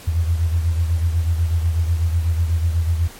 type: beating tone pair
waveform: sine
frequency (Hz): 82.41 / 90.51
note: E2 / F#2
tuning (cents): 0 / -38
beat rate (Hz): 8.1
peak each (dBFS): -16 / -24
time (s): 0.07-3.08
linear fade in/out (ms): 10
effects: pink hiss -40 dBFS RMS until 3.19 s + MP3 64 kbps